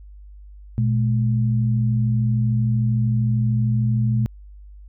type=tone pair together; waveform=sine; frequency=119.09 / 212.2 Hz; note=A#2 / G#3; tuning=+37 / +38 cents; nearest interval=minor seventh; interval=1001 cents; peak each=-17 / -24 dBFS; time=0.78-4.26 s; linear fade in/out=0 ms; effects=added 50 Hz sine -39 dBFS peak until 4.88 s